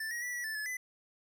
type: tone with pitch steps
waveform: square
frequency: 1768 / 1895 / 1961 / 1938 / 1758 / 1716 / 2007 Hz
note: A6 / A#6 / B6 / B6 / A6 / A6 / B6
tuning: +8 / +28 / -13 / -33 / -2 / -44 / +27 cents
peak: -36 dBFS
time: 0-0.77 s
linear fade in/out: 5 ms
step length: 110 ms
effects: none